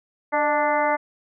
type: harmonic tone with a mistuned harmonic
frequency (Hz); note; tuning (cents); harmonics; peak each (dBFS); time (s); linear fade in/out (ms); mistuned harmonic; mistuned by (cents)
293.7; D4; 0; 1 / 2 / 3 / 4 / 5 / 6 / 7; -31 / -23 / -22 / -28 / -30 / -32 / -29; 0.32-0.97; 20; 2; +42
effects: none